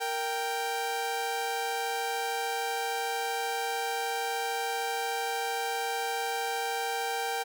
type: tone pair together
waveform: sawtooth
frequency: 464.3 / 784.9 Hz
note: A#4 / G5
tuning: -7 / +2 cents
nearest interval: major sixth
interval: 909 cents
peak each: -31 / -27 dBFS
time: 0-7.44 s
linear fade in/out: 20 ms
effects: none